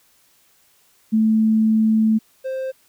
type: tone pair in turn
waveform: sine / triangle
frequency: 219.5 / 525.5 Hz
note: A3 / C5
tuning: -4 / +7 cents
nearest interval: octave + minor third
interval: 1511 cents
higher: second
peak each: -13 / -21 dBFS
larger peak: first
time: 1.12-2.19 / 2.44-2.72 s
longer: first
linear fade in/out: 20 ms
effects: white hiss -58 dBFS RMS until 2.88 s